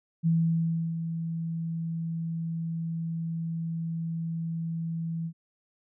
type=tone with ADSR envelope; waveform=sine; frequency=164.81 Hz; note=E3; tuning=in tune; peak=-20 dBFS; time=0.23-5.33 s; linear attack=35 ms; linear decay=680 ms; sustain=-9 dB; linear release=71 ms; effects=none